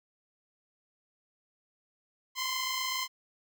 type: tone pair together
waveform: 10% pulse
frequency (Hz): 1019 / 1047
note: C6 / C6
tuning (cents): -46 / +1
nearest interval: unison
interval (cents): 47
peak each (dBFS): -27 / -24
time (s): 2.35-3.08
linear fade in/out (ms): 50
effects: none